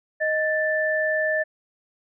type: tone pair together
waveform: sine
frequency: 623.7 / 1764 Hz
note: D#5 / A6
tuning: +4 / +4 cents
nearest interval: octave + tritone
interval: 1800 cents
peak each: -23 dBFS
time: 0.2-1.44 s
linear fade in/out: 20 ms
effects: none